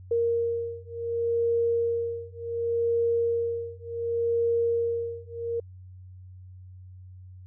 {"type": "beating tone pair", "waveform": "sine", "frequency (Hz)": [466.2, 466.88], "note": ["A#4", "A#4"], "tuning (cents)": [0, 3], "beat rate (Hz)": 0.68, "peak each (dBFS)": -27, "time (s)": [0.11, 5.6], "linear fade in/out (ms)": 5, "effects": ["added 92 Hz sine -43 dBFS peak until 7.46 s"]}